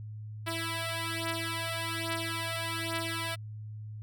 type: beating tone pair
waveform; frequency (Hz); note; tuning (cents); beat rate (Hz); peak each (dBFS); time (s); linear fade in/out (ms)
5% pulse; 329.6 / 330.8; E4 / E4; 0 / +6; 1.2; -24; 0.46-3.36; 20
effects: added 107 Hz sine -39 dBFS peak until 4.02 s